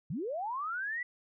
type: linear sweep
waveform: sine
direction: up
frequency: 121.6 to 1994 Hz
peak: -33 dBFS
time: 0.1-1.03 s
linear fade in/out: 5 ms
effects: none